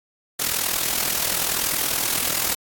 white noise with amplitude modulation, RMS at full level -20 dBFS, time 0.39-2.55 s, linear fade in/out 10 ms, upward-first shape sine, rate 40.9 Hz, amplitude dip 65%, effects AAC 64 kbps

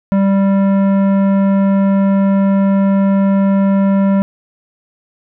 sine tone with tanh clipping, 196 Hz, G3, in tune, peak -11 dBFS, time 0.12-4.22 s, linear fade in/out 0 ms, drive 14 dB, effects none

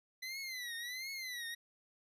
25% pulse tone with vibrato, 2007 Hz, B6, 27 cents sharp, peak -37 dBFS, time 0.22-1.55 s, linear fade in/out 10 ms, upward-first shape triangle, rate 1.4 Hz, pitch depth 160 cents each way, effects resampled to 32000 Hz

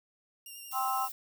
5% pulse tone with vibrato, 2794 Hz, F7, in tune, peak -36 dBFS, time 0.46-1.08 s, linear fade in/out 2 ms, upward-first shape triangle, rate 11 Hz, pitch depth 25 cents each way
violet noise, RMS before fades -41 dBFS, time 0.71-1.12 s, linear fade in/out 5 ms
harmonic tone, 261.6 Hz, C4, in tune, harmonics 3 / 4 / 5, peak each -32 / -33 / -34 dBFS, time 0.72-1.09 s, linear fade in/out 50 ms
effects none

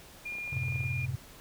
sine tone, 2415 Hz, D7, 48 cents sharp, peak -35 dBFS, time 0.25-1.06 s, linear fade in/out 10 ms
clicks, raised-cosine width 1 ms, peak -36 dBFS, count 12, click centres 0.323 / 0.353 / 0.385 / 0.477 / 0.53 / 0.567 / 0.635 / 0.683 / 0.723 / 0.759 / 0.806 / 0.838 s
sine chord, F# diminished, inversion none, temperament equal, 92.5 / 110 / 130.81 Hz, F#2 / A2 / C3, 0 / 0 / 0 cents, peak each -37 / -37 / -33 dBFS, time 0.52-1.16 s, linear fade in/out 10 ms
effects pink hiss -52 dBFS RMS until 1.4 s

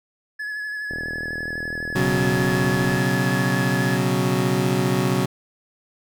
triangle tone with vibrato, 1700 Hz, G#6, 40 cents sharp, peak -25 dBFS, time 0.39-3.97 s, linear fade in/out 10 ms, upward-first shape sine, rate 12 Hz, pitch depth 23 cents each way
click train, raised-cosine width 2 ms, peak -20 dBFS, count 84, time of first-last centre 0.91-2.97 s, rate 40.3 Hz
25% pulse chord, B suspended second, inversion none, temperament equal, 123.47 / 138.59 / 185 Hz, B2 / C#3 / F#3, 0 / 0 / 0 cents, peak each -20 / -20 / -19 dBFS, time 1.95-5.26 s, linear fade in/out 10 ms
effects none

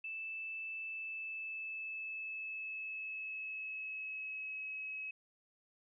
sine tone with pitch glide, 2637 to 2563 Hz, E7 to E7, 0 to -49 cents, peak -40 dBFS, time 0.04-5.11 s, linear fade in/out 5 ms, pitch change -49 cents, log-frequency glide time 0.81-4.65 s, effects none

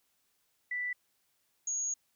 sine tone pair in turn, 1975.5 / 6645 Hz, B6 / G#8, 0 / 0 cents, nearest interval octave + major sixth, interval 2100 cents, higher second, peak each -32 / -31 dBFS, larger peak second, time 0.71-0.93 / 1.67-1.94 s, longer second, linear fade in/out 5 ms, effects white hiss -75 dBFS RMS until 2.15 s

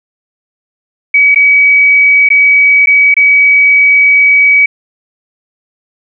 sine tone with dropouts, 2272 Hz, C#7, 42 cents sharp, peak -3 dBFS, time 1.14-4.66 s, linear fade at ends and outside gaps 5 ms, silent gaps 1.347-1.358 / 2.289-2.302 / 2.86-2.871 / 3.142-3.166 s, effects none

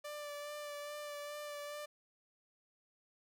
sawtooth tone with vibrato, 587.3 Hz, D5, in tune, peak -39 dBFS, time 0.04-1.86 s, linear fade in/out 10 ms, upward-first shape sine, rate 2.4 Hz, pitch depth 19 cents each way, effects none

